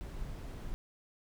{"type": "noise", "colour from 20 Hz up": "brown", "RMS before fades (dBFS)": -41, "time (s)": [0.01, 0.74], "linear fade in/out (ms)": 0, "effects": []}